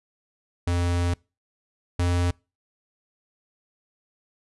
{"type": "tone pair in turn", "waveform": "square", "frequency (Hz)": [87.31, 87.97], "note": ["F2", "F2"], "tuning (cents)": [0, 13], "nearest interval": "unison", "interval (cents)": 13, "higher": "second", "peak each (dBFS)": [-22, -21], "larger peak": "second", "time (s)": [[0.67, 1.14], [1.99, 2.31]], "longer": "first", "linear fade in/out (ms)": 5, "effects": ["noise-tail reverb RT60 0.3 s tail -26 dB re dry", "resampled to 24000 Hz"]}